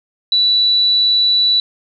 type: tone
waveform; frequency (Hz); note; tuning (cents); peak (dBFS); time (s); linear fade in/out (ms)
sine; 3951; B7; 0; -10; 0.32-1.6; 2
effects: none